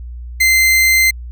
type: tone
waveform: 40% pulse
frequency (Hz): 2077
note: C7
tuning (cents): -13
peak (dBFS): -8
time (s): 0.4-1.11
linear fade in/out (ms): 10
effects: added 60 Hz sine -26 dBFS peak until 1.31 s